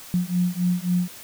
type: beating tone pair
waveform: sine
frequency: 176.6 / 180.3 Hz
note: F3 / F#3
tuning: +20 / -45 cents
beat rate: 3.7 Hz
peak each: -23 dBFS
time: 0.14-1.08 s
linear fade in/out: 0 ms
effects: white hiss -42 dBFS RMS until 1.23 s